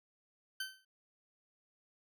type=tone with exponential decay; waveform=20% pulse; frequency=1539 Hz; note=G6; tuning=32 cents flat; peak=-30 dBFS; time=0.6-0.85 s; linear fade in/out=5 ms; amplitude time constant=53 ms; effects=none